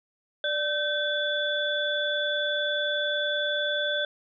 sine tone cluster, 590 / 1541 / 3455 Hz, D5 / G6 / A7, +8 / -30 / -32 cents, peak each -29 dBFS, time 0.44-4.05 s, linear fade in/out 2 ms, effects none

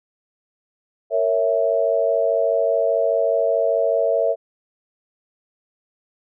sine chord, A# diminished, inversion none, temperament equal with one note detuned, 460.8 / 554.4 / 659.3 Hz, A#4 / C#5 / E5, -20 / 0 / 0 cents, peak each -22 / -21 / -19 dBFS, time 1.1-4.36 s, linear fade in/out 50 ms, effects none

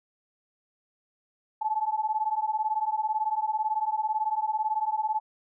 sine beating tone pair, 856 / 874 Hz, A5 / A5, -48 / -12 cents, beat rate 18 Hz, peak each -28 / -28 dBFS, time 1.61-5.2 s, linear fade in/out 10 ms, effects none

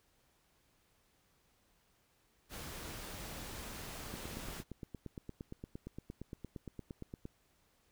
pink noise, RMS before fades -46 dBFS, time 2.49-4.64 s, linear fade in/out 50 ms
click train, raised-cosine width 3 ms, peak -31 dBFS, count 28, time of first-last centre 4.14-7.254 s, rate 8.67 Hz
effects pink hiss -73 dBFS RMS until 7.91 s

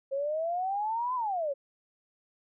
sine exponential two-way sweep, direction up then down, 535 to 1031 to 535 Hz, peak -28 dBFS, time 0.11-1.54 s, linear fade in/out 20 ms, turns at 1.15 s, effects none

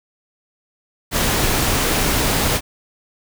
pink noise, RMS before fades -18 dBFS, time 1.11-2.61 s, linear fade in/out 50 ms, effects none

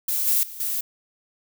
violet noise with level steps, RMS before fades -24 / -20 / -38 / -26 dBFS, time 0.08-0.81 s, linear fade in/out 5 ms, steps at 0.27 / 0.43 / 0.6 s, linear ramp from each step 2 ms, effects none

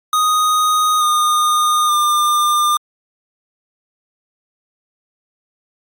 square tone with pitch steps, 1244.5 / 1222.4 / 1200.7 Hz, D#6 / D#6 / D6, 0 / -31 / +38 cents, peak -13 dBFS, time 0.13-2.77 s, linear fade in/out 2 ms, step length 880 ms, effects Opus 48 kbps

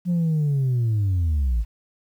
sine linear sweep, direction down, 180 to 51.2 Hz, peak -16 dBFS, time 0.05-1.65 s, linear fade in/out 50 ms, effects tanh soft clip ceiling -17 dBFS + 9-bit

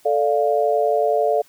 sine chord, D minor, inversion second, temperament equal, 440 / 587.3 / 698.5 Hz, A4 / D5 / F5, 0 / 0 / 0 cents, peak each -20 dBFS, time 0.05-1.42 s, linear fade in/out 10 ms, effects white hiss -54 dBFS RMS until 1.48 s

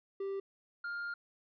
triangle tone pair in turn, 392 / 1405.8 Hz, G4 / F6, 0 / +11 cents, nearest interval octave + minor seventh, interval 2211 cents, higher second, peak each -33 / -35 dBFS, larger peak first, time 0.2-0.4 / 0.84-1.14 s, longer second, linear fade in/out 5 ms, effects resampled to 11025 Hz

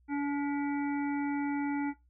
harmonic tone with a mistuned harmonic, 285.9 Hz, D4, 46 cents flat, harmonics 1 / 3 / 5 / 7 / 8, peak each -29 / -39 / -43 / -46 / -47 dBFS, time 0.08-1.94 s, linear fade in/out 50 ms, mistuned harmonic 7, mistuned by -24 cents, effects noise-tail reverb RT60 0.2 s tail -18 dB re dry + added 61 Hz sine -62 dBFS peak until 2.09 s

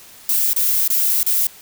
violet noise with dropouts, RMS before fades -17 dBFS, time 0.29-1.47 s, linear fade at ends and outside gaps 2 ms, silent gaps 0.533-0.562 / 0.878-0.901 / 1.231-1.264 s, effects white hiss -43 dBFS RMS until 1.61 s

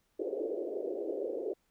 pink band-pass noise, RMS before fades -36 dBFS, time 0.19-1.54 s, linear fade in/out 10 ms, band 340 to 550 Hz, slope 48 dB/octave, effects pink hiss -75 dBFS RMS until 1.7 s

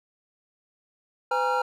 triangle tone cluster, 506 / 818 / 943 / 1376 Hz, B4 / G#5 / A#5 / F6, +42 / -26 / +20 / -26 cents, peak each -26 dBFS, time 1.31-1.62 s, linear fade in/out 5 ms, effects none

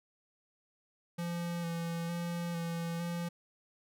square tone with vibrato, 170 Hz, F3, 46 cents flat, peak -35 dBFS, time 1.18-3.29 s, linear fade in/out 10 ms, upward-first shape square, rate 1.1 Hz, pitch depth 18 cents each way, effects none

